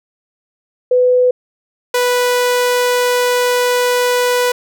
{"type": "tone pair in turn", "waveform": ["sine", "sawtooth"], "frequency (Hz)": [499.7, 492.8], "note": ["B4", "B4"], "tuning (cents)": [20, -4], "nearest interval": "unison", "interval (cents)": 24, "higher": "first", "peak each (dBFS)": -8, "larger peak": "neither", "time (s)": [[0.91, 1.31], [1.94, 4.52]], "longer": "second", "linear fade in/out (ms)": 5, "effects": []}